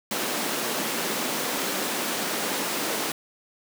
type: high-pass noise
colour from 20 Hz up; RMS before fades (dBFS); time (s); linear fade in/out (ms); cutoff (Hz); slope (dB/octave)
pink; -28; 0.11-3.12; 2; 210; 24
effects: none